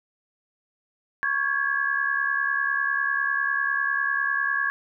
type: tone cluster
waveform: sine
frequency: 1112 / 1626 / 1696 Hz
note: C#6 / G#6 / G#6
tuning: +5 / -37 / +36 cents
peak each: -29 / -26 / -25 dBFS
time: 1.23-4.7 s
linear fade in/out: 0 ms
effects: none